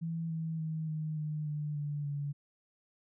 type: tone with pitch steps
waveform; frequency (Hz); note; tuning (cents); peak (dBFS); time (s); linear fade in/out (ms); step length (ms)
sine; 164.81 / 161.6 / 158.46 / 155.38 / 152.36 / 149.4 / 146.49 / 143.64; E3 / E3 / D#3 / D#3 / D#3 / D3 / D3 / D3; 0 / -34 / +32 / -2 / -36 / +30 / -4 / -38; -33; 0.01-2.33; 20; 290
effects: none